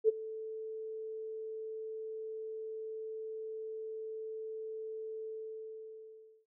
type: tone with ADSR envelope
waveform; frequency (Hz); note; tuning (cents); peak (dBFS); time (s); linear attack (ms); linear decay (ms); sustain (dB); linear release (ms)
sine; 439.6; A4; -2; -20; 0.04-6.46; 45; 20; -19; 1200
effects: none